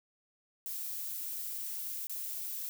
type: noise with dropouts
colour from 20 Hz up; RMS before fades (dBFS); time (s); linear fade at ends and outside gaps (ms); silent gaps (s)
violet; -39; 0.66-2.69; 0; 2.07-2.096
effects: none